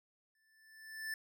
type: tone with exponential growth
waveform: square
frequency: 1760 Hz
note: A6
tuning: in tune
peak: -37 dBFS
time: 0.35-1.14 s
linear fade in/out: 2 ms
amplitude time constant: 170 ms
effects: none